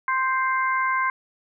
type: harmonic tone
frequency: 523.3 Hz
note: C5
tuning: in tune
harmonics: 2 / 3 / 4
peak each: -22 / -26 / -28 dBFS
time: 0.08-1.1 s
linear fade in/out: 2 ms
effects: none